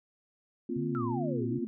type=chord; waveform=sine; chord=Bb suspended second; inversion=none; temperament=equal; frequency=233.1 / 261.6 / 349.2 Hz; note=Bb3 / C4 / F4; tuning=0 / 0 / 0 cents; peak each=-35 dBFS; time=0.69-1.65 s; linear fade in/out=5 ms
type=tone with vibrato; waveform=sine; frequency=132.6 Hz; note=C3; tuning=23 cents sharp; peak=-34 dBFS; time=0.76-1.59 s; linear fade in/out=5 ms; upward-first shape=sine; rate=2.5 Hz; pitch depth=240 cents each way
type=exponential sweep; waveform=sine; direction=down; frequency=1396.9 to 212.5 Hz; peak=-36 dBFS; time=0.95-1.67 s; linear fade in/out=0 ms
effects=none